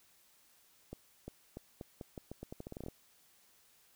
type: accelerating click train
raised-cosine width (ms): 2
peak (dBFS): -30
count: 17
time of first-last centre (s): 0.93-2.884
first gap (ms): 350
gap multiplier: 0.83
effects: white hiss -67 dBFS RMS until 3.95 s